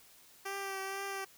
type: tone with vibrato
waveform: 10% pulse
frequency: 390.3 Hz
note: G4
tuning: 8 cents flat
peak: -29 dBFS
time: 0.45-1.25 s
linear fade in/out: 10 ms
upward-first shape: triangle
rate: 2.1 Hz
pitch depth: 26 cents each way
effects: white hiss -60 dBFS RMS until 1.37 s